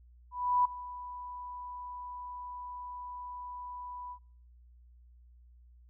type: tone with ADSR envelope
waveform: sine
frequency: 987.8 Hz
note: B5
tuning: in tune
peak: -22 dBFS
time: 0.31-4.19 s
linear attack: 340 ms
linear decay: 7 ms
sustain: -18 dB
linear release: 76 ms
effects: noise-tail reverb RT60 0.5 s tail -24 dB re dry + added 60 Hz sine -55 dBFS peak until 5.89 s